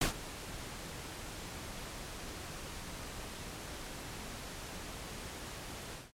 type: noise with ADSR envelope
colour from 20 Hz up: pink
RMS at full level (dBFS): -28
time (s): 0.01-6.12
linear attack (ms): 6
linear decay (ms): 110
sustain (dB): -16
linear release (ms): 190
effects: low-pass 11000 Hz 12 dB/octave + MP3 96 kbps